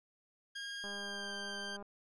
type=tone with pitch glide; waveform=20% pulse; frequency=1623 to 1575.9 Hz; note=G#6 to G6; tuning=-40 to +9 cents; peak=-36 dBFS; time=0.55-1.77 s; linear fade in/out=10 ms; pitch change=-51 cents; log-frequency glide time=0.84-1.35 s
type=click train; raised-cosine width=1 ms; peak=-36 dBFS; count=200; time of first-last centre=0.84-1.825 s; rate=202 Hz
effects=resampled to 22050 Hz